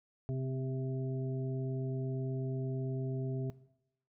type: harmonic tone with a mistuned harmonic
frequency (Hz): 131.8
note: C3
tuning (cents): +13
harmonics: 1 / 2 / 3 / 5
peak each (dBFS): -33 / -43 / -43 / -48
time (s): 0.29-3.5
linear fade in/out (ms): 0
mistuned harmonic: 2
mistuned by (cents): -28
effects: noise-tail reverb RT60 0.8 s tail -19 dB re dry